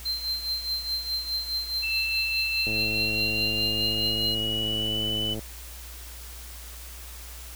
triangle tone with tremolo, 4128 Hz, C8, 24 cents flat, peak -23 dBFS, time 0.05-4.35 s, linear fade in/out 10 ms, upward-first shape triangle, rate 4.8 Hz, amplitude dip 75%
sine tone with pitch glide, 2666 to 2992 Hz, E7 to F#7, +19 to +19 cents, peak -26 dBFS, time 1.82-5.35 s, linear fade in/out 20 ms, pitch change +200 cents, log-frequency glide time 2.55-5.05 s
click train, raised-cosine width 2 ms, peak -22 dBFS, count 295, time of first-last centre 2.67-5.392 s, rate 108 Hz
effects added 60 Hz sine -41 dBFS peak until 7.55 s + white hiss -44 dBFS RMS until 7.55 s

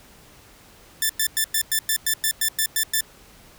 5% pulse tone bursts, 1767 Hz, A6, 7 cents sharp, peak -8 dBFS, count 12, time 1.02-3.008 s, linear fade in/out 2 ms, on 74 ms, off 100 ms, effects pink hiss -50 dBFS RMS until 3.58 s

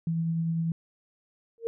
sine tone with tremolo, 164.81 Hz, E3, in tune, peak -24 dBFS, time 0.07-0.72 s, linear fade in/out 2 ms, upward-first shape triangle, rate 10 Hz, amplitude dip 25%
sine tone with exponential growth, 459.5 Hz, A#4, 25 cents flat, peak -22 dBFS, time 1.58-1.67 s, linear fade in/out 0 ms, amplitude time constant 19 ms
effects none

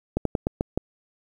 slowing click train, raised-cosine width 2 ms, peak -9 dBFS, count 6, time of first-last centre 0.17-0.776 s, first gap 83 ms, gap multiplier 1.19, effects 8-bit

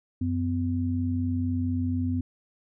sine tone pair together, 92.5 / 253.2 Hz, F#2 / B3, 0 / +43 cents, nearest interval octave + perfect fourth, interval 1743 cents, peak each -27 dBFS, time 0.21-2.21 s, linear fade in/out 5 ms, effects none

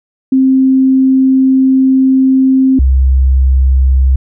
sine tone pair in turn, 263.6 / 65.75 Hz, C4 / C2, +13 / +9 cents, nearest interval 2 octaves, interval 2404 cents, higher first, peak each -5 dBFS, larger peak neither, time 0.32-2.79 / 2.79-4.16 s, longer first, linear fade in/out 5 ms, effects none

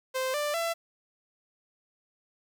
sawtooth tone with pitch steps, 520 / 590.5 / 670.5 Hz, C5 / D5 / E5, -11 / +9 / +29 cents, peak -24 dBFS, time 0.14-0.74 s, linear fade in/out 20 ms, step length 200 ms, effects 10-bit

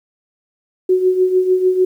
sine tone with tremolo, 369.8 Hz, F#4, 1 cent flat, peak -8 dBFS, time 0.89-1.85 s, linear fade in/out 5 ms, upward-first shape triangle, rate 6.7 Hz, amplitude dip 70%, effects 8-bit

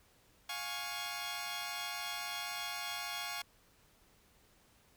10% pulse chord, Db major, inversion first, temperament equal with one note detuned, 705.3 / 830.6 / 1108.7 Hz, F5 / Ab5 / Db6, +17 / 0 / 0 cents, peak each -35 / -35 / -34 dBFS, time 0.49-3.42 s, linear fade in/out 5 ms, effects pink hiss -67 dBFS RMS until 4.96 s

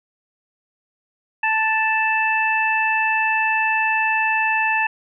harmonic tone, 880 Hz, A5, in tune, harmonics 1 / 2 / 3, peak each -21 / -21 / -21 dBFS, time 1.43-4.87 s, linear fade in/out 5 ms, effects none

